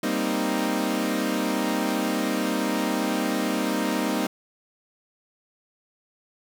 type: chord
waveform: sawtooth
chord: C minor seventh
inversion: second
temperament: equal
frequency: 196 / 233.1 / 261.6 / 311.1 Hz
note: G3 / Bb3 / C4 / Eb4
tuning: 0 / 0 / 0 / 0 cents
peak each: -26 / -25 / -25 / -24 dBFS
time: 0.03-4.27 s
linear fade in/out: 5 ms
effects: 8-bit